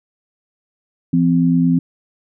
sine tone pair together, 168.8 / 258.3 Hz, E3 / C4, +41 / -22 cents, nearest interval perfect fifth, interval 737 cents, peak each -14 dBFS, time 1.13-1.79 s, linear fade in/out 5 ms, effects none

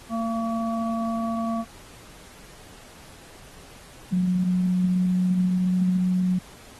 harmonic tone, 227.4 Hz, A#3, 43 cents flat, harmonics 1 / 3 / 5, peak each -25 / -30 / -33 dBFS, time 0.09-1.65 s, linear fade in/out 50 ms
sine tone with pitch glide, 181.7 to 182.86 Hz, F#3 to F#3, -31 to -20 cents, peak -19 dBFS, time 4.12-6.39 s, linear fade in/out 10 ms, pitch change +11 cents, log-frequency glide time 4.22-5.87 s
effects pink hiss -48 dBFS RMS until 6.79 s + AAC 32 kbps

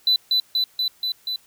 triangle tone with echo, 3995 Hz, B7, 19 cents sharp, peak -12 dBFS, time 0.07-0.16 s, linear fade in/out 2 ms, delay 240 ms, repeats 5, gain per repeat -2 dB, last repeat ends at 1.36 s, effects tanh soft clip ceiling -10 dBFS + white hiss -56 dBFS RMS until 1.46 s

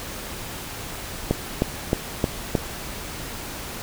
click train, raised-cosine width 2 ms, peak -5 dBFS, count 5, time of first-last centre 1.31-2.552 s, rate 3.22 Hz, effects pink hiss -34 dBFS RMS until 3.82 s

